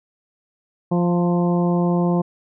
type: harmonic tone with a mistuned harmonic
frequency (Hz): 174.61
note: F3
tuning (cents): 0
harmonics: 1 / 2 / 3 / 4 / 5 / 6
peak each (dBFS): -17 / -23 / -27 / -29 / -31 / -33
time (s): 0.91-2.22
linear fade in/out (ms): 10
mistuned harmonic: 5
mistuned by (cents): +24
effects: none